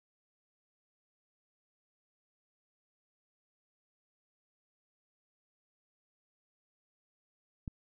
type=click; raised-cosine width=5 ms; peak=-26 dBFS; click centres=7.678 s; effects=none